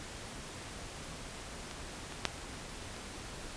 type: clicks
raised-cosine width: 0.2 ms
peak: -25 / -28 / -10 / -29 / -30 dBFS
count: 5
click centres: 1.712 / 2.123 / 2.253 / 2.38 / 2.965 s
effects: pink hiss -45 dBFS RMS until 3.56 s + resampled to 22050 Hz